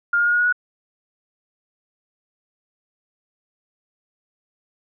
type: tone with pitch steps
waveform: sine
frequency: 1408 / 1419.4 / 1431 / 1442.6 / 1454.3 / 1466.1 Hz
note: F6 / F6 / F6 / F#6 / F#6 / F#6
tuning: +14 / +28 / +42 / -44 / -30 / -16 cents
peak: -15 dBFS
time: 0.13-0.526 s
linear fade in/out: 5 ms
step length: 66 ms
effects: none